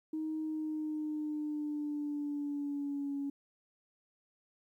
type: tone with pitch glide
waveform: sine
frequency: 313.1 to 280.6 Hz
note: D#4 to C#4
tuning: +11 to +21 cents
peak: -33 dBFS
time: 0.13-3.3 s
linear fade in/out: 5 ms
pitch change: -190 cents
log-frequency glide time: 0.4-3.18 s
effects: tanh soft clip ceiling -29 dBFS + 12-bit